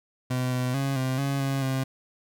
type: tone with pitch steps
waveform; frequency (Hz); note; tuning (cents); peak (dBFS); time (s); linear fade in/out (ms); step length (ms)
30% pulse; 126.9 / 126.1 / 137.2 / 130.3 / 138.5 / 136.4 / 132.5; B2 / B2 / C#3 / C3 / C#3 / C#3 / C3; +47 / +36 / -17 / -7 / -1 / -28 / +22; -22; 0.3-1.84; 10; 220
effects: none

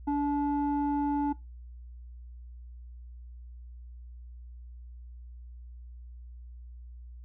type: tone with low-pass filter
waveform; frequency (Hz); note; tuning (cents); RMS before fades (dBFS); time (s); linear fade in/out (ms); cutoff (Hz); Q
square; 288.5; D4; -31; -28; 0.07-1.33; 10; 700; 8.5
effects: noise-tail reverb RT60 0.2 s tail -20 dB re dry + added 60 Hz sine -43 dBFS peak until 7.24 s

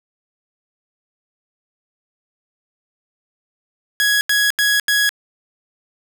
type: tone bursts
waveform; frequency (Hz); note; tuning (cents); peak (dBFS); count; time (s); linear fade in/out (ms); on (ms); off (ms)
sawtooth; 1668; G#6; +7; -10; 4; 4-5.092; 0; 210; 84
effects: none

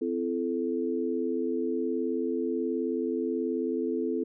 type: tone cluster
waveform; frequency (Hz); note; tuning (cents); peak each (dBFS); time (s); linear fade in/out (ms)
sine; 257.5 / 336.2 / 435.9; C4 / E4 / A4; -28 / +34 / -16; -31; 0.01-4.24; 10
effects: none

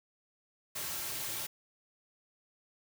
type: noise with comb filter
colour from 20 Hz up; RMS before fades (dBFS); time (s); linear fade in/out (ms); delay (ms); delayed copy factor
white; -38; 0.75-1.47; 10; 4.1; -0.55
effects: none

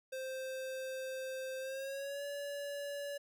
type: tone with pitch glide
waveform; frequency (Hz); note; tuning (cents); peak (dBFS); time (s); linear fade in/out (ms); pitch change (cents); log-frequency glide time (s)
square; 523.3 to 570.7; C5 to D5; 0 to -50; -40; 0.12-3.18; 10; +150; 1.59-2.24
effects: none

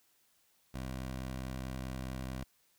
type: tone with vibrato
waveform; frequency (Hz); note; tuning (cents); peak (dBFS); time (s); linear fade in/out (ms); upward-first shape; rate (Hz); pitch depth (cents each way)
15% pulse; 64.7; C2; -19; -32; 0.74-2.44; 5; sine; 11; 13
effects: white hiss -71 dBFS RMS until 2.78 s

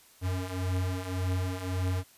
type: beating tone pair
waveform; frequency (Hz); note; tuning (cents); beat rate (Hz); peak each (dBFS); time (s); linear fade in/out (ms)
square; 90.9 / 92.7; F#2 / F#2; -30 / +4; 1.8; -35 / -31; 0.21-2.04; 50
effects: white hiss -58 dBFS RMS until 2.17 s + resampled to 32000 Hz

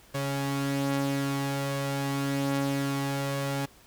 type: tone pair together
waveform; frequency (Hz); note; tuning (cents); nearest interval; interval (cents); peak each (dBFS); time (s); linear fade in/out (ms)
sawtooth; 138.59 / 277.8; C#3 / C#4; 0 / +4; octave; 1204; -26; 0.14-3.66; 10
effects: pink hiss -56 dBFS RMS until 3.86 s

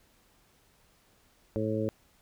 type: harmonic tone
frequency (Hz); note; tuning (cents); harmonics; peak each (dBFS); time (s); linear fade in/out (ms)
108.8; A2; -19; 1 / 2 / 3 / 4 / 5; -34 / -34 / -34 / -34 / -34; 1.56-1.89; 0
effects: pink hiss -65 dBFS RMS until 2.21 s

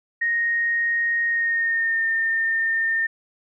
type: tone with pitch glide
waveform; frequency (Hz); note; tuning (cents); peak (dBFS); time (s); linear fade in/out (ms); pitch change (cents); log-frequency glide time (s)
sine; 1864.7 to 1813.7; A#6 to A#6; 0 to -48; -19; 0.21-3.07; 10; -48; 1.27-2.08
effects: none

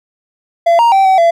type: tone with pitch steps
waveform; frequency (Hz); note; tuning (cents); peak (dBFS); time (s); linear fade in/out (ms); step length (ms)
triangle; 679 / 935 / 776 / 761 / 675; F5 / A#5 / G5 / F#5 / E5; -49 / +5 / -18 / +48 / +41; -4; 0.66-1.31; 10; 130
effects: none

